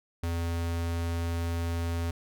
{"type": "tone", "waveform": "square", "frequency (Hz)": 84.4, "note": "E2", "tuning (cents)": 41, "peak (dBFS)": -29, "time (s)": [0.23, 2.11], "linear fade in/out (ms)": 5, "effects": []}